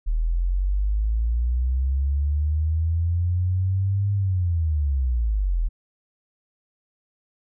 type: linear two-way sweep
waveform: sine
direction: up then down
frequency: 38.08 to 101.2 to 38.08 Hz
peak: -19 dBFS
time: 0.06-5.69 s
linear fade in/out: 20 ms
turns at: 4.13 s
effects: none